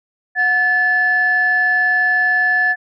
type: tone pair together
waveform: sine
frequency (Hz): 729 / 1733.9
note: F#5 / A6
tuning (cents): -26 / -26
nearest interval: octave + minor third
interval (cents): 1500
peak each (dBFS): -21 / -12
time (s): 0.35-2.76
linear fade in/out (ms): 50
effects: tanh soft clip ceiling -6 dBFS